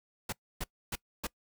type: noise bursts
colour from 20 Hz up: pink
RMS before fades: -35 dBFS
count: 4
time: 0.29-1.27 s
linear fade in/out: 5 ms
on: 35 ms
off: 280 ms
effects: noise-tail reverb RT60 0.1 s tail -23 dB re dry